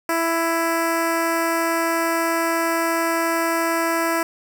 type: tone with notch filter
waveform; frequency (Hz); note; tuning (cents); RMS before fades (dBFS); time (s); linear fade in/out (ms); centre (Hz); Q
10% pulse; 331.5; E4; +10; -21; 0.09-4.23; 2; 4000; 1.3
effects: none